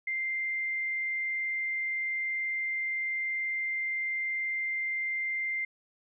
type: tone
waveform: sine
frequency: 2093 Hz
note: C7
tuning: in tune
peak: -29 dBFS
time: 0.07-5.65 s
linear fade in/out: 5 ms
effects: none